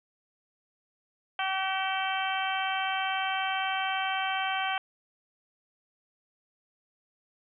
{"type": "harmonic tone with a mistuned harmonic", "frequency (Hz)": 382.3, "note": "G4", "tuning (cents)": -43, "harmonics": [2, 3, 4, 5, 6, 7, 8], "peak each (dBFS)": [-31, -36, -34, -41, -37, -38, -36], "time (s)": [1.39, 4.78], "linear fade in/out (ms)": 2, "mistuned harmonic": 8, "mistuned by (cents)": 36, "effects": []}